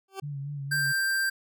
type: tone with exponential growth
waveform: 20% pulse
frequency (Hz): 387.1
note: G4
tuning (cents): -22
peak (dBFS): -26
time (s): 0.08-0.2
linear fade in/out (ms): 5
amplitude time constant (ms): 24
type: tone with vibrato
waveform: sine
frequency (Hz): 142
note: C#3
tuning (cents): +42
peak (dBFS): -32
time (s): 0.22-0.93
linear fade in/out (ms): 20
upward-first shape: sine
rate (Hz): 4.2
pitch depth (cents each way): 50
type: tone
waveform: square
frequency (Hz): 1577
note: G6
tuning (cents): +10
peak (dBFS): -25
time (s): 0.71-1.3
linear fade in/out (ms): 10
effects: none